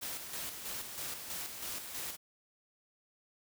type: noise with tremolo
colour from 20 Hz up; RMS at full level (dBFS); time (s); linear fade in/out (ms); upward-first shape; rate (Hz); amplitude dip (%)
white; -40; 0.01-2.17; 20; square; 3.1; 45
effects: none